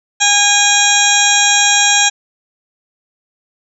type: harmonic tone with a mistuned harmonic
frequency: 817 Hz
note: G#5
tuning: 29 cents flat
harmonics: 1 / 2 / 3 / 4 / 5 / 7 / 8 / 9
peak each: -17 / -17 / -17 / -17 / -17 / -17 / -17 / -17 dBFS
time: 0.2-2.1 s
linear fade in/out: 20 ms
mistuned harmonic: 5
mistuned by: -84 cents
effects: none